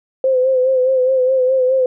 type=tone with vibrato; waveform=sine; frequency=517 Hz; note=C5; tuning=21 cents flat; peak=-11 dBFS; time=0.24-1.86 s; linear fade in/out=2 ms; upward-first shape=sine; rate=4.8 Hz; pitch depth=45 cents each way; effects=none